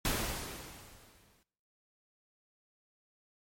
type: noise with exponential decay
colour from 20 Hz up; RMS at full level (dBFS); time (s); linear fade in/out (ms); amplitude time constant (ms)
pink; -30; 0.05-1.43; 1; 300
effects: noise-tail reverb RT60 0.7 s tail -20 dB re dry + MP3 64 kbps